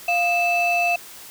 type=tone pair together; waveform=sine; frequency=698.2 / 2633 Hz; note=F5 / E7; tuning=-1 / -3 cents; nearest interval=octave + major seventh; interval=2298 cents; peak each=-18 dBFS; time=0.08-0.96 s; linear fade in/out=5 ms; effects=tanh soft clip ceiling -14 dBFS + white hiss -41 dBFS RMS until 1.3 s